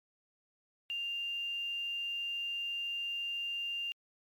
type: tone with quantisation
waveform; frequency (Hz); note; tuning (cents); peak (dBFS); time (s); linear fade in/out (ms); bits
sine; 2794; F7; 0; -34; 0.9-3.92; 0; 10
effects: MP3 96 kbps